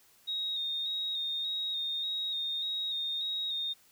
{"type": "tone with vibrato", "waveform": "sine", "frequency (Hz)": 3729, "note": "A#7", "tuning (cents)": 0, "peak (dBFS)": -31, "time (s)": [0.27, 3.74], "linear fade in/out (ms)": 20, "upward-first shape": "square", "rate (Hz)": 1.7, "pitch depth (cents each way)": 26, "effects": ["white hiss -63 dBFS RMS until 3.91 s"]}